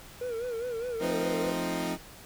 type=tone with vibrato; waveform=triangle; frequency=475.1 Hz; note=A#4; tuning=33 cents sharp; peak=-29 dBFS; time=0.21-1.52 s; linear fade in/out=5 ms; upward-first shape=sine; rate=4.9 Hz; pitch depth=97 cents each way
type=chord; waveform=20% pulse; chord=F dominant seventh; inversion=none; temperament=equal; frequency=174.61 / 220 / 261.6 / 311.1 Hz; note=F3 / A3 / C4 / Eb4; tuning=0 / 0 / 0 / 0 cents; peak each=-29 / -34 / -30 / -29 dBFS; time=0.99-1.98 s; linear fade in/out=50 ms
effects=pink hiss -49 dBFS RMS until 2.25 s